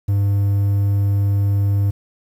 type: tone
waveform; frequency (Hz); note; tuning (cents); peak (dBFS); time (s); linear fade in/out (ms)
triangle; 100.2; G2; +38; -12; 0.08-1.91; 10
effects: 8-bit